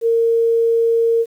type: tone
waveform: sine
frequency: 460 Hz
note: A#4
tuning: 23 cents flat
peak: -12 dBFS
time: 0.01-1.26 s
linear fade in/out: 50 ms
effects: 8-bit